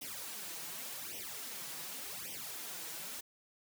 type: noise with flanger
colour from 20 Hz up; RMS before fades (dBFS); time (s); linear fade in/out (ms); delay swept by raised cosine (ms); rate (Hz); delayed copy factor
white; -44; 0.01-3.21; 10; 0.34 to 6.24; 0.87; +0.85
effects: high-pass 100 Hz 12 dB/octave